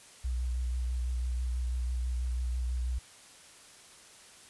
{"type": "tone with vibrato", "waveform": "sine", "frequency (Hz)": 61.74, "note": "B1", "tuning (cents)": 0, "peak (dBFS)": -29, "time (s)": [0.24, 2.99], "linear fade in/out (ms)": 10, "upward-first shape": "sine", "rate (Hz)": 6.1, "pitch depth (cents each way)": 27, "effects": ["white hiss -54 dBFS RMS until 4.49 s", "resampled to 24000 Hz"]}